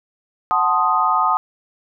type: chord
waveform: sine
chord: F# diminished seventh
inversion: none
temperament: equal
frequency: 740 / 880 / 1046.5 / 1244.5 Hz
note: F#5 / A5 / C6 / Eb6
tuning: 0 / 0 / 0 / 0 cents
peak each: -22 / -20 / -22 / -17 dBFS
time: 0.51-1.37 s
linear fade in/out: 0 ms
effects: none